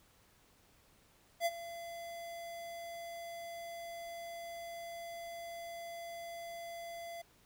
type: tone with ADSR envelope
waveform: square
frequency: 680 Hz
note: F5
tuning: 46 cents flat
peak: -29 dBFS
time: 1.4-7.22 s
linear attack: 59 ms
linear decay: 39 ms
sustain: -15 dB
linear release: 8 ms
effects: pink hiss -67 dBFS RMS until 7.45 s